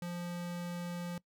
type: tone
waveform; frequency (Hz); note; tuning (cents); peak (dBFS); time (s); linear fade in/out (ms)
square; 174.61; F3; 0; -38; 0.02-1.18; 2
effects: noise-tail reverb RT60 0.1 s tail -21 dB re dry